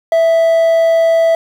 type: tone with quantisation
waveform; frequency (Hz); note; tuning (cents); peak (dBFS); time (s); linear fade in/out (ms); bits
triangle; 659.3; E5; 0; -6; 0.12-1.35; 2; 6
effects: none